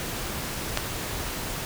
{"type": "click", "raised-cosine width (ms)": 0.2, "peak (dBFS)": -6, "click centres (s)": 0.774, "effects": ["pink hiss -32 dBFS RMS until 1.65 s"]}